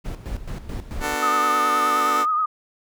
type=noise with tremolo; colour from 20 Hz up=brown; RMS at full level=-28 dBFS; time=0.04-1.15 s; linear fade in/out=20 ms; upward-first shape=square; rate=4.6 Hz; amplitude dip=70%
type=chord; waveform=10% pulse; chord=B minor seventh; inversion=none; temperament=just; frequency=246.9 / 296.3 / 370.4 / 444.5 Hz; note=B3 / D4 / F#4 / A4; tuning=0 / +15 / +2 / +18 cents; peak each=-23 / -20 / -25 / -20 dBFS; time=1-2.26 s; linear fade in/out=50 ms
type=tone with vibrato; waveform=sine; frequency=1244.5 Hz; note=D#6; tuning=in tune; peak=-18 dBFS; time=1.22-2.46 s; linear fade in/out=10 ms; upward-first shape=triangle; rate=9.5 Hz; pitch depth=62 cents each way
effects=none